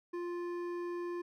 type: tone with hard clipping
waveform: triangle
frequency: 349.2 Hz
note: F4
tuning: in tune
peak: -38 dBFS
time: 0.13-1.22 s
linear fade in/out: 10 ms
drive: 14 dB
effects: none